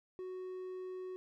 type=tone; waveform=triangle; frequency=370 Hz; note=F#4; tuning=in tune; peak=-39 dBFS; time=0.19-1.16 s; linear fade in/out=0 ms; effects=none